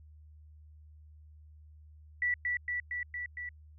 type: tone with echo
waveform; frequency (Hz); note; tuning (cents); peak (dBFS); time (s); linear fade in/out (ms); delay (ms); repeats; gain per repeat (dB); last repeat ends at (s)
sine; 1958; B6; -15; -27; 2.22-2.34; 2; 230; 5; -2; 3.49
effects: added 76 Hz sine -52 dBFS peak until 3.78 s